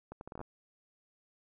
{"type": "accelerating click train", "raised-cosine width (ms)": 1, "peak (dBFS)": -30, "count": 9, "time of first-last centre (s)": [0.12, 0.414], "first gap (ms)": 91, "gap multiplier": 0.71, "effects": []}